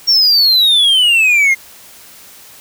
triangle exponential sweep, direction down, 5590 to 2093 Hz, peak -6 dBFS, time 0.07-1.55 s, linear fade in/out 20 ms, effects white hiss -39 dBFS RMS until 2.6 s

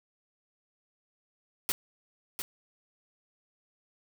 white noise with echo, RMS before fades -29 dBFS, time 1.69-1.72 s, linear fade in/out 0 ms, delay 700 ms, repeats 1, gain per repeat -7 dB, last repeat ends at 2.42 s, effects none

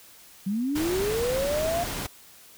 sine linear sweep, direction up, 185 to 706 Hz, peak -24 dBFS, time 0.46-1.84 s, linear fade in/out 10 ms
pink noise, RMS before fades -32 dBFS, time 0.75-2.07 s, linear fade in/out 10 ms
effects white hiss -51 dBFS RMS until 2.57 s

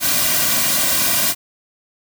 white noise with comb filter, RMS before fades -17 dBFS, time 0-1.35 s, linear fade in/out 50 ms, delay 2.3 ms, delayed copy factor -0.95, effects none

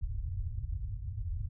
white low-pass noise, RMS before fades -36 dBFS, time 0.01-1.49 s, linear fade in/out 20 ms, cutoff 110 Hz, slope 48 dB/octave, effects none

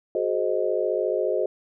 sine chord, Ab dominant seventh, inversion third, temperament equal with one note detuned, 370 / 424.5 / 523.3 / 622.3 Hz, Gb4 / Ab4 / C5 / Eb5, 0 / +38 / 0 / 0 cents, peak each -27 dBFS, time 0.15-1.46 s, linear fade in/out 2 ms, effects none

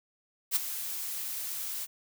blue noise with ADSR envelope, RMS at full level -24 dBFS, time 0.51-1.87 s, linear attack 50 ms, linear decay 14 ms, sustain -12 dB, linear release 34 ms, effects none

